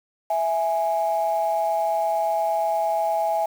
sine tone pair together, 659.3 / 830.7 Hz, E5 / G#5, 0 / 0 cents, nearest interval major third, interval 400 cents, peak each -22 dBFS, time 0.3-3.46 s, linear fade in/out 5 ms, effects tanh soft clip ceiling -13 dBFS + 7-bit

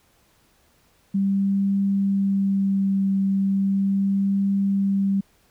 sine tone with vibrato, 196 Hz, G3, in tune, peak -18 dBFS, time 1.14-5.21 s, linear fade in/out 10 ms, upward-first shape triangle, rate 0.37 Hz, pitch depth 13 cents each way, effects pink hiss -61 dBFS RMS until 5.5 s

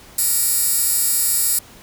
15% pulse tone with high-pass filter, 466.2 Hz, A#4, in tune, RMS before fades -18 dBFS, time 0.18-1.59 s, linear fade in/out 5 ms, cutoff 10000 Hz, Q 1.2, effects pink hiss -44 dBFS RMS until 1.82 s

